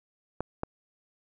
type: clicks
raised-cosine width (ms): 1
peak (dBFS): -16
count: 2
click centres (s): 0.406 / 0.634
effects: none